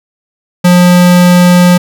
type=tone; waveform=square; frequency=177.9 Hz; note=F3; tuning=32 cents sharp; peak=-3 dBFS; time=0.64-1.78 s; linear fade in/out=10 ms; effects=none